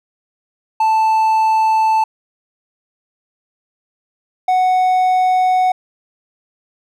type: tone pair in turn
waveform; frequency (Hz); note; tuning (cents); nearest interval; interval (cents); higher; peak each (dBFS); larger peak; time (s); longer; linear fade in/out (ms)
triangle; 880 / 740; A5 / F#5; 0 / 0; minor third; 300; first; -9; neither; 0.8-2.04 / 4.48-5.72; neither; 5
effects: none